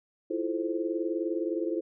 sine chord, F major seventh, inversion third, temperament equal with one note detuned, 329.6 / 349.2 / 432.9 / 523.3 Hz, E4 / F4 / A4 / C5, 0 / 0 / -28 / 0 cents, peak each -31 / -33 / -35 / -36 dBFS, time 0.3-1.81 s, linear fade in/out 10 ms, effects none

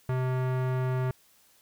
square tone with low-pass filter, 128.6 Hz, C3, 30 cents flat, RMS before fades -28 dBFS, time 0.09-1.11 s, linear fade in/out 2 ms, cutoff 1600 Hz, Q 0.94, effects white hiss -62 dBFS RMS until 1.61 s

